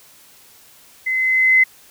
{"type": "tone with level ramp", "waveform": "sine", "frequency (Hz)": 2047, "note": "C7", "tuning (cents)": -38, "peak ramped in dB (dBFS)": [-18, -8], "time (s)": [1.06, 1.64], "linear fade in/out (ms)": 10, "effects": ["white hiss -48 dBFS RMS until 1.9 s"]}